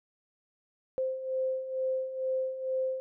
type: beating tone pair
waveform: sine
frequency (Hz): 520 / 522.2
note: C5 / C5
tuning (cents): -11 / -3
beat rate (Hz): 2.2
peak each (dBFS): -36 / -30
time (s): 0.98-3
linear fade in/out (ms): 0
effects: none